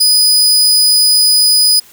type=tone; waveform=sawtooth; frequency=4974 Hz; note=D#8; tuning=1 cent flat; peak=-4 dBFS; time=0-1.8 s; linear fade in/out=10 ms; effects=white hiss -42 dBFS RMS until 1.92 s

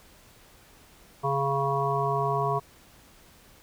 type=harmonic tone; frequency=138.59 Hz; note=C#3; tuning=in tune; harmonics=1 / 3 / 5 / 7 / 8; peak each=-30 / -30 / -30 / -30 / -30 dBFS; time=1.23-2.6 s; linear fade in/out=20 ms; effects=pink hiss -55 dBFS RMS until 3.62 s

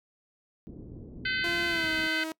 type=low-pass noise; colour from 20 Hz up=white; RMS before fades=-44 dBFS; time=0.67-2.07 s; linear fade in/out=0 ms; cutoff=330 Hz; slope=24 dB/octave
type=harmonic tone; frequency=511 Hz; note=C5; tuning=41 cents flat; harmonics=3 / 4 / 5 / 6 / 7 / 8 / 9; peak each=-30 / -32 / -39 / -36 / -43 / -41 / -40 dBFS; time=1.25-2.24 s; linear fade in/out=5 ms
type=tone with pitch glide; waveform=sawtooth; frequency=343.7 to 318.8 Hz; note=F4 to D#4; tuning=-28 to +42 cents; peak=-29 dBFS; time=1.44-2.32 s; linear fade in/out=2 ms; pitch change=-130 cents; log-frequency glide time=1.68-1.89 s
effects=noise-tail reverb RT60 0.1 s tail -23 dB re dry

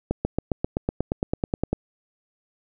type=accelerating click train; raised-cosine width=2 ms; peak=-9 dBFS; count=15; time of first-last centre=0.11-1.73 s; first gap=140 ms; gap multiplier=0.97; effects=none

